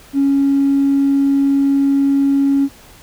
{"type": "tone with tanh clipping", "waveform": "triangle", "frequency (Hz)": 277.2, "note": "C#4", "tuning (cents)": 0, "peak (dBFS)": -10, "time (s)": [0.13, 2.69], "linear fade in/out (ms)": 50, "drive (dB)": 1, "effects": ["pink hiss -43 dBFS RMS until 3.02 s"]}